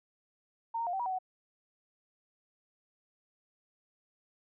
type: tone with pitch steps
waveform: sine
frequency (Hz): 916 / 927 / 707 / 770 / 961 / 753 / 744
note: A#5 / A#5 / F5 / G5 / B5 / F#5 / F#5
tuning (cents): -31 / -10 / +21 / -31 / -48 / +30 / +9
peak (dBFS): -31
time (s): 0.74-1.188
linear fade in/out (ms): 10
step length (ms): 64
effects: none